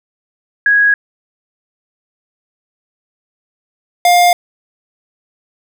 sine / square tone pair in turn, 1657 / 706 Hz, G#6 / F5, -4 / +19 cents, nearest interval octave + minor third, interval 1477 cents, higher first, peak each -7 dBFS, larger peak neither, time 0.66-0.94 / 4.05-4.33 s, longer neither, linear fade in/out 2 ms, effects none

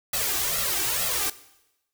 white noise with flanger, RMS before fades -26 dBFS, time 0.13-1.3 s, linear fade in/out 5 ms, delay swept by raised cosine 1.5 to 2.6 ms, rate 2.2 Hz, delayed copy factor +0.95, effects noise-tail reverb RT60 0.9 s tail -17 dB re dry

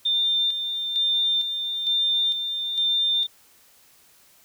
sine tone with tremolo, 3598 Hz, A7, 38 cents sharp, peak -19 dBFS, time 0.05-3.27 s, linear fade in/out 10 ms, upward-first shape square, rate 1.1 Hz, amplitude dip 50%, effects white hiss -56 dBFS RMS until 4.44 s

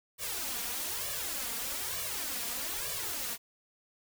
white noise with flanger, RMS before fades -36 dBFS, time 0.18-3.38 s, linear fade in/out 50 ms, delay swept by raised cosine 1.7 to 4.3 ms, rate 1.1 Hz, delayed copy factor +0.9, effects none

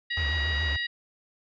harmonic tone, 954 Hz, A#5, 40 cents sharp, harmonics 2 / 3 / 4 / 5, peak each -29 / -38 / -34 / -42 dBFS, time 0.1-0.87 s, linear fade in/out 10 ms
white low-pass noise, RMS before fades -41 dBFS, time 0.17-0.76 s, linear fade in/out 0 ms, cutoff 2000 Hz, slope 12 dB/octave
sine tone with vibrato, 76.3 Hz, D#2, 33 cents flat, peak -27 dBFS, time 0.17-0.77 s, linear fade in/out 10 ms, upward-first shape sine, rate 7 Hz, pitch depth 150 cents each way
effects resampled to 16000 Hz

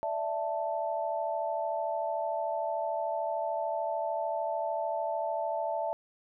sine chord, D suspended second, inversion none, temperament just, 587.3 / 660.7 / 881 Hz, D5 / E5 / A5, 0 / +4 / +2 cents, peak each -36 / -32 / -34 dBFS, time 0.03-5.93 s, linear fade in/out 0 ms, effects none

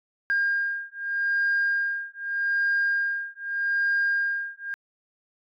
sine beating tone pair, 1610 / 1610.82 Hz, G6 / G6, +46 / +47 cents, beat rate 0.82 Hz, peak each -25 dBFS, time 0.3-4.74 s, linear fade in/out 0 ms, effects tanh soft clip ceiling -17 dBFS

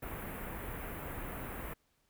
pink band-stop noise, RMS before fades -42 dBFS, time 0.02-1.74 s, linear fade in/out 10 ms, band 2300 to 12000 Hz, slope 24 dB/octave, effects pink hiss -75 dBFS RMS until 2.09 s

